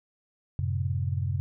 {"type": "chord", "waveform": "sine", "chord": "F# diminished", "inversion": "none", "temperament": "just", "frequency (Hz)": [92.5, 111, 133.2], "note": ["F#2", "A2", "C3"], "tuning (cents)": [0, 16, 31], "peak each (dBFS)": [-28, -34, -30], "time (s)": [0.59, 1.4], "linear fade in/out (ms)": 0, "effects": []}